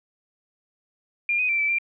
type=tone with pitch steps; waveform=sine; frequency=2399 / 2500 / 2348 / 2315 / 2370 Hz; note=D7 / D#7 / D7 / D7 / D7; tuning=+36 / +8 / -1 / -25 / +15 cents; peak=-20 dBFS; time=1.29-1.785 s; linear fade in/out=2 ms; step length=99 ms; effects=none